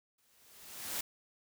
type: noise with exponential growth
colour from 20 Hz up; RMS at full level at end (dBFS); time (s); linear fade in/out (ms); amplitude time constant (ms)
white; -35; 0.18-1.01; 5; 180
effects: none